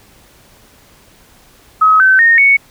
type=tone with pitch steps; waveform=sine; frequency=1275 / 1533.9 / 1845.3 / 2220 Hz; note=D#6 / G6 / A#6 / C#7; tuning=+42 / -38 / -18 / +2 cents; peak=-5 dBFS; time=1.81-2.57 s; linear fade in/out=10 ms; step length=190 ms; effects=pink hiss -46 dBFS RMS until 2.7 s